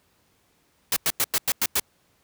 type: noise bursts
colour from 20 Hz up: white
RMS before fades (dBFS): -22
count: 7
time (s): 0.92-1.798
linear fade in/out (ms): 2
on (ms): 44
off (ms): 95
effects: pink hiss -65 dBFS RMS until 2.23 s + high-pass 60 Hz 12 dB/octave